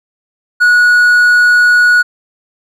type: tone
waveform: triangle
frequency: 1460 Hz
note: F#6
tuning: 24 cents flat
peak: -3 dBFS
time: 0.6-2.03 s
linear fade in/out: 20 ms
effects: none